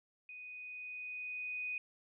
sine tone with level ramp, 2489 Hz, D#7, in tune, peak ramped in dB -47 to -36 dBFS, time 0.29-1.78 s, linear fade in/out 2 ms, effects none

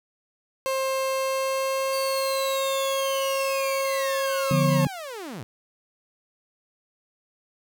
30% pulse tone with pitch glide, 531 to 541.2 Hz, C5 to C#5, +25 to -42 cents, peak -21 dBFS, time 0.66-4.85 s, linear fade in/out 0 ms, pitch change +33 cents, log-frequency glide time 1.13-2.9 s
sawtooth linear sweep, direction down, 4623 to 95.2 Hz, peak -30 dBFS, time 1.93-5.43 s, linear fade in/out 0 ms
sine chord, B diminished, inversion first, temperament equal, 146.83 / 174.61 / 246.9 Hz, D3 / F3 / B3, 0 / 0 / 0 cents, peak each -21 / -24 / -27 dBFS, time 4.51-4.87 s, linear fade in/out 2 ms
effects none

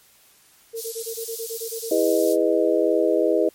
sine tone bursts, 455.5 Hz, A#4, 40 cents flat, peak -28 dBFS, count 11, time 0.73-1.906 s, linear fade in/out 20 ms, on 86 ms, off 23 ms
white high-pass noise, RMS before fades -33 dBFS, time 0.75-2.37 s, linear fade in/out 50 ms, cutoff 4200 Hz, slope 24 dB/octave
sine chord, E major seventh, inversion none, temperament just, 329.6 / 412 / 494.4 / 618.1 Hz, E4 / G#4 / B4 / D#5, 0 / -14 / +2 / -12 cents, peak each -22 dBFS, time 1.91-3.49 s, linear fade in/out 5 ms
effects white hiss -55 dBFS RMS until 3.54 s + MP3 64 kbps

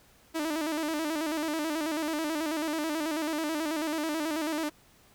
sawtooth tone with vibrato, 311.1 Hz, D#4, in tune, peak -25 dBFS, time 0.34-4.7 s, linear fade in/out 20 ms, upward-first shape square, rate 9.2 Hz, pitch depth 75 cents each way, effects pink hiss -60 dBFS RMS until 5.14 s

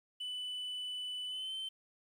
sine tone with pitch glide, 2990 to 3090 Hz, F#7 to G7, +17 to -26 cents, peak -35 dBFS, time 0.2-1.69 s, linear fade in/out 10 ms, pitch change +57 cents, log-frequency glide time 1.26-1.54 s, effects tanh soft clip ceiling -37 dBFS + 11-bit

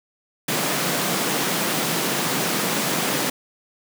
pink high-pass noise, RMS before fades -23 dBFS, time 0.48-3.3 s, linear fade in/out 5 ms, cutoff 140 Hz, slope 48 dB/octave, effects none

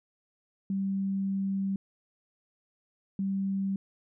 sine tone bursts at uneven times, 194.7 Hz, G3, 12 cents flat, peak -27 dBFS, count 2, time 0.7-1.76 / 3.19-3.76 s, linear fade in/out 2 ms, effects none

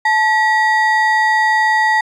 triangle ring-modulated tone, 1396.9 Hz, F6, in tune, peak -6 dBFS, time 0.05-2.01 s, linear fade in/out 5 ms, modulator 526 Hz, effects resampled to 22050 Hz

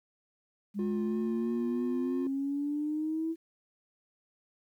sine exponential sweep, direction up, 202.4 to 329.6 Hz, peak -29 dBFS, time 0.74-3.36 s, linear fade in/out 50 ms
triangle tone with vibrato, 354.3 Hz, F4, 25 cents sharp, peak -31 dBFS, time 0.79-2.27 s, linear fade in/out 2 ms, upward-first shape triangle, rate 3.1 Hz, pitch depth 21 cents each way
effects tanh soft clip ceiling -21 dBFS + 11-bit

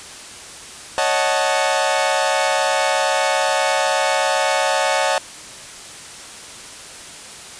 sawtooth chord, D# half-diminished seventh, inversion third, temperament equal, 554.4 / 622.3 / 740 / 880 Hz, C#5 / D#5 / F#5 / A5, 0 / 0 / 0 / 0 cents, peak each -18 dBFS, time 0.98-5.18 s, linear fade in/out 0 ms, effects white hiss -36 dBFS RMS until 7.59 s + resampled to 22050 Hz

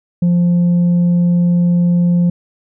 sine tone with tanh clipping, 174.61 Hz, F3, in tune, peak -10 dBFS, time 0.22-2.3 s, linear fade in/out 5 ms, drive 2 dB, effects none

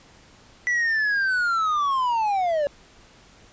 triangle linear sweep, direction down, 1975.5 to 560 Hz, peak -18 dBFS, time 0.67-2.67 s, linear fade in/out 0 ms, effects pink hiss -52 dBFS RMS until 3.52 s + resampled to 16000 Hz

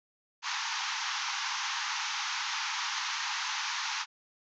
pink band-pass noise, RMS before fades -34 dBFS, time 0.42-4.06 s, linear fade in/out 50 ms, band 830 to 6600 Hz, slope 96 dB/octave, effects none

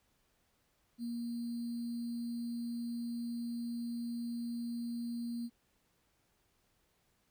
sine tone with sample-and-hold, 236.1 Hz, A#3, 22 cents sharp, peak -36 dBFS, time 0.98-5.5 s, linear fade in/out 50 ms, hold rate 4410 Hz, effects pink hiss -75 dBFS RMS until 7.3 s

